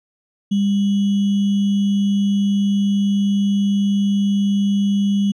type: tone with sample-and-hold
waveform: sine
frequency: 200.4 Hz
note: G3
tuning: 38 cents sharp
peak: -14 dBFS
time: 0.51-5.32 s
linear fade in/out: 10 ms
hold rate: 3150 Hz
effects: low-pass 5000 Hz 12 dB/octave